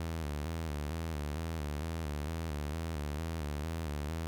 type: tone with vibrato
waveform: sawtooth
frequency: 77.6 Hz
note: D#2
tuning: 4 cents flat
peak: -31 dBFS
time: 0-4.27 s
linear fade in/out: 0 ms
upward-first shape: square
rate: 2.2 Hz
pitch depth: 91 cents each way
effects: none